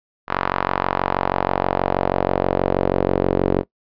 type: tone with band-pass filter sweep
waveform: sawtooth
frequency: 46.25 Hz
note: F#1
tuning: in tune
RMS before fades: -20 dBFS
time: 0.27-3.64 s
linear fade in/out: 50 ms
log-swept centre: 1200 to 410 Hz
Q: 1.7
effects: noise-tail reverb RT60 0.1 s tail -20 dB re dry + resampled to 11025 Hz